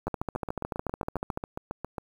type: two click trains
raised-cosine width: 1 ms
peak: -16 / -19 dBFS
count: 19 / 15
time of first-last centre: 0.07-1.374 / 0.08-1.982 s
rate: 13.8 / 7.36 Hz
effects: 8-bit